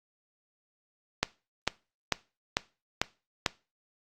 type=click train; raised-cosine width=0.2 ms; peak=-6 dBFS; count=6; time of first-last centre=1.23-3.462 s; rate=2.24 Hz; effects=noise-tail reverb RT60 0.3 s tail -20 dB re dry + Opus 48 kbps